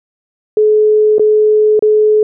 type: tone with dropouts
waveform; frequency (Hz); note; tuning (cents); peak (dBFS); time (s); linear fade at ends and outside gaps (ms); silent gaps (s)
sine; 427.2; G#4; +49; -6; 0.57-2.23; 2; 1.183-1.195 / 1.793-1.824
effects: none